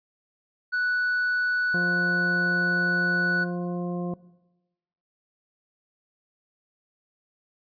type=tone; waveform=triangle; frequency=1480 Hz; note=F#6; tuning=in tune; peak=-21 dBFS; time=0.72-3.45 s; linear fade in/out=20 ms
type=harmonic tone; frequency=176.2 Hz; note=F3; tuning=16 cents sharp; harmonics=1 / 2 / 3 / 4 / 6; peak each=-28 / -34 / -38 / -40 / -44 dBFS; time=1.74-4.14 s; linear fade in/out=2 ms
effects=noise-tail reverb RT60 1.0 s tail -19 dB re dry + resampled to 11025 Hz